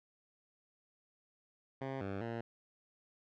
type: tone with pitch steps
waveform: 10% pulse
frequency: 134.3 / 98.1 / 115.8 Hz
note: C3 / G2 / A#2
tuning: +46 / +2 / -11 cents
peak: -30 dBFS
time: 1.81-2.41 s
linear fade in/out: 5 ms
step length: 200 ms
effects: low-pass 2000 Hz 12 dB/octave